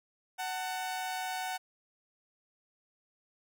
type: tone pair together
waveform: sawtooth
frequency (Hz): 745.9 / 896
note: F#5 / A5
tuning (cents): +14 / +31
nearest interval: minor third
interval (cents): 317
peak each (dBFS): -31 / -38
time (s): 0.38-1.58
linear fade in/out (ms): 20
effects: none

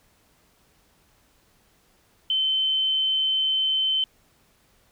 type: tone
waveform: sine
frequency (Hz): 3076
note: G7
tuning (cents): -33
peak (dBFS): -20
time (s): 2.3-4.04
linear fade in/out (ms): 2
effects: pink hiss -62 dBFS RMS until 4.91 s

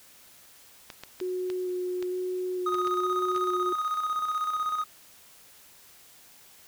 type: clicks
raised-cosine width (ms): 0.2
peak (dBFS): -22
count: 8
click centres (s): 0.902 / 1.036 / 1.202 / 1.501 / 2.026 / 2.744 / 2.872 / 3.362
type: tone with vibrato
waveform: sine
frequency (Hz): 364.2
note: F#4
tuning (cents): -27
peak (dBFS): -28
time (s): 1.21-3.73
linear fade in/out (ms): 5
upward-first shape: square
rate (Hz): 1.1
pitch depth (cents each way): 9
type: tone with tremolo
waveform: triangle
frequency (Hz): 1247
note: D#6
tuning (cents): +3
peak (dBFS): -23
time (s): 2.66-4.84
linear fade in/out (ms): 5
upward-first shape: square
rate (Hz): 16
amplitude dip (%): 45
effects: white hiss -54 dBFS RMS until 6.67 s

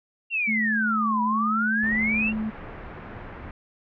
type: exponential two-way sweep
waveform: sine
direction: down then up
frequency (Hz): 2794 to 963 to 2794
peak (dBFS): -22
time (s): 0.3-2.33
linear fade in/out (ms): 50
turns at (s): 1.22
type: tone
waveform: sine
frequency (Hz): 217.8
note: A3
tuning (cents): -17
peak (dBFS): -25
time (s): 0.47-2.51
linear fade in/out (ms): 20
type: low-pass noise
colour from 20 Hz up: pink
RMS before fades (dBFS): -39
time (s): 1.83-3.51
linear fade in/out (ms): 2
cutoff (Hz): 2100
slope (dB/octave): 24
effects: none

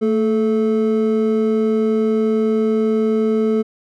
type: tone pair together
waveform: triangle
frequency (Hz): 222.7 / 434.2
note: A3 / A4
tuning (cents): +21 / -23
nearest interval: octave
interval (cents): 1156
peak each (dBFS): -15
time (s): 0.01-3.63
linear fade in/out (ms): 20
effects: none

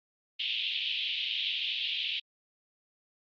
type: band-pass noise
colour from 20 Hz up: pink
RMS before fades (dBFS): -33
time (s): 0.39-2.2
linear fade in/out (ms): 10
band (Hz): 2700 to 3600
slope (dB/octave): 48
effects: Opus 48 kbps

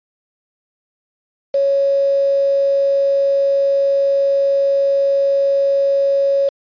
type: tone with quantisation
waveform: sine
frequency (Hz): 554.4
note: C#5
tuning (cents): 0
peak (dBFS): -12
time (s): 1.54-6.49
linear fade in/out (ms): 5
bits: 5
effects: resampled to 11025 Hz

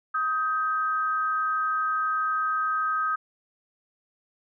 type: tone pair together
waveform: sine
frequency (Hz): 1260.7 / 1568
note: D#6 / G6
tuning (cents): +22 / 0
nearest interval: major third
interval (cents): 378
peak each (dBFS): -24 / -30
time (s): 0.14-3.16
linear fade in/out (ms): 10
effects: none

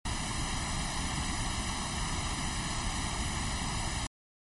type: noise with comb filter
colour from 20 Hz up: pink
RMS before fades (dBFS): -33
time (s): 0.05-4.07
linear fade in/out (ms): 5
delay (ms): 1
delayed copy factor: +0.9
effects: MP3 48 kbps

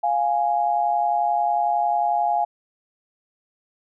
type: tone pair together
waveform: sine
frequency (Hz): 699.5 / 830.6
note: F5 / G#5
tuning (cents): +3 / 0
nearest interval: minor third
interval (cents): 297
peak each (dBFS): -21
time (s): 0.03-2.45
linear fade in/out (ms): 10
effects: none

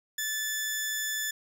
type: tone pair together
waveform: sawtooth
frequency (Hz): 1744 / 3488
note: A6 / A7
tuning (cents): -16 / -16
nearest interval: octave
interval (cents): 1200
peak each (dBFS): -28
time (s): 0.18-1.31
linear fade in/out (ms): 5
effects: none

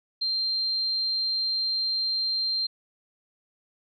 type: tone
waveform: sine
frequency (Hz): 4165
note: C8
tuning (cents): -9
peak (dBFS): -24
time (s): 0.21-2.67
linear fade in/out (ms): 10
effects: none

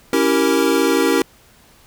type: chord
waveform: square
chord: C# diminished seventh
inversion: none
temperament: equal with one note detuned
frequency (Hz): 277.2 / 329.6 / 387.9 / 466.2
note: C#4 / E4 / G4 / Bb4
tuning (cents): 0 / 0 / -18 / 0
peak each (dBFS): -20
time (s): 0.13-1.22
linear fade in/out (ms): 2
effects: pink hiss -50 dBFS RMS until 1.86 s

